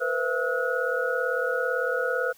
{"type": "tone cluster", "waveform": "sine", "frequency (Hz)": [472.1, 510, 670, 1292, 1452], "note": ["A#4", "C5", "E5", "E6", "F#6"], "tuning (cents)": [22, -44, 28, -35, -33], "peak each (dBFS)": [-31, -27, -35, -35, -28], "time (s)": [0, 2.33], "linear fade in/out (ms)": 20, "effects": ["white hiss -56 dBFS RMS until 2.37 s"]}